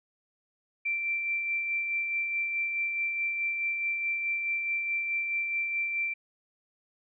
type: tone with tremolo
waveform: sine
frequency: 2349 Hz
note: D7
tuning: in tune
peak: -26 dBFS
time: 0.85-6.14 s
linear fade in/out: 10 ms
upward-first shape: sine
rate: 4.7 Hz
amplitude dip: 35%
effects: none